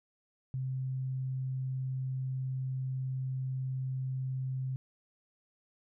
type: tone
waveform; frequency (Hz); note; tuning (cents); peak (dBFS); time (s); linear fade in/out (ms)
sine; 130.81; C3; 0; -32; 0.54-4.76; 0
effects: none